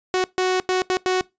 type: tone bursts at uneven times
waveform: sawtooth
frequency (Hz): 370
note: F#4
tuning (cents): 0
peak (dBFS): -14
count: 5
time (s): 0.14-0.24 / 0.38-0.6 / 0.69-0.82 / 0.9-0.97 / 1.06-1.21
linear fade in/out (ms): 0
effects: noise-tail reverb RT60 0.2 s tail -22 dB re dry + resampled to 16000 Hz